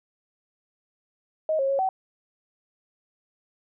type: tone with pitch steps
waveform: sine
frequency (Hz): 628 / 542 / 549 / 760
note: D#5 / C#5 / C#5 / F#5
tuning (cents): +16 / -39 / -17 / +46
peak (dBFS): -21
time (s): 1.49-1.89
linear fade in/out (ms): 2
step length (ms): 100
effects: none